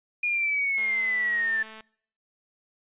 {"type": "linear sweep", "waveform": "sine", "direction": "down", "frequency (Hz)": [2444, 1753], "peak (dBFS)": -23, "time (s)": [0.23, 1.63], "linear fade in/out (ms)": 5}
{"type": "click train", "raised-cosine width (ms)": 0.3, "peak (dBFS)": -29, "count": 226, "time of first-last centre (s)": [0.78, 1.807], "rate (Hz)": 219}
{"effects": ["noise-tail reverb RT60 0.6 s tail -24 dB re dry", "resampled to 8000 Hz"]}